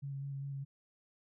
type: tone with vibrato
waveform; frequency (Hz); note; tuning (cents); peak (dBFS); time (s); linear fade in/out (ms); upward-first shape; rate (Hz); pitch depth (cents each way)
sine; 138.59; C#3; 0; -38; 0.02-0.65; 20; square; 5; 14
effects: none